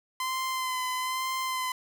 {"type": "tone with vibrato", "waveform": "sawtooth", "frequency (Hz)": 1029, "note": "C6", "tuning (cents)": -29, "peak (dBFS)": -25, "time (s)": [0.2, 1.72], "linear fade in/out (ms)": 2, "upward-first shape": "sine", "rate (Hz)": 1.1, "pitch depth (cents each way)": 24, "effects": []}